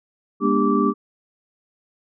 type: tone cluster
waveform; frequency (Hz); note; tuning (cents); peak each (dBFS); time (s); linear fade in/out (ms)
sine; 205.6 / 242.1 / 295.9 / 398.2 / 1163; G#3 / B3 / D4 / G4 / D6; -17 / -34 / +13 / +27 / -17; -22; 0.4-0.94; 50
effects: none